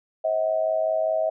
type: tone with amplitude modulation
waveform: sine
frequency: 640 Hz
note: D#5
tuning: 49 cents sharp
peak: -17 dBFS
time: 0.24-1.3 s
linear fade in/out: 10 ms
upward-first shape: sine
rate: 105 Hz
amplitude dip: 75%
effects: none